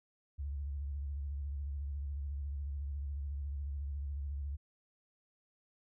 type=tone with vibrato; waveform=sine; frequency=70.7 Hz; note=C#2; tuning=35 cents sharp; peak=-36 dBFS; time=0.38-4.57 s; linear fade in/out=20 ms; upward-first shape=square; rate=14 Hz; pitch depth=66 cents each way; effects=none